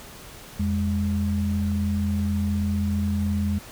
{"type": "tone pair together", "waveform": "sine", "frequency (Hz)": [86, 204.8], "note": ["F2", "G#3"], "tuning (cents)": [-26, -24], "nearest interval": "octave + minor third", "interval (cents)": 1502, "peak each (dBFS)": -24, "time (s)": [0.59, 3.59], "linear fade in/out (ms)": 10, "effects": ["pink hiss -43 dBFS RMS until 3.71 s"]}